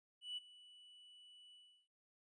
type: tone with ADSR envelope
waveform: triangle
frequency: 2960 Hz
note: F#7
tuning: in tune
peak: -38 dBFS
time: 0.21-1.88 s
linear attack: 160 ms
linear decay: 21 ms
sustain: -20 dB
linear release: 350 ms
effects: tanh soft clip ceiling -38 dBFS + resampled to 24000 Hz